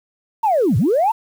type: linear two-way sweep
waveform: sine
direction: down then up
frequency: 935 to 92 to 935 Hz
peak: -12 dBFS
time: 0.43-1.12 s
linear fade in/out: 10 ms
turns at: 0.77 s
effects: tanh soft clip ceiling -8 dBFS + 7-bit